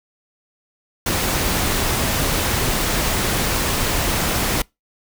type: noise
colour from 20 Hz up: pink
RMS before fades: -20 dBFS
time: 1.06-4.62 s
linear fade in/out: 5 ms
effects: noise-tail reverb RT60 0.2 s tail -25 dB re dry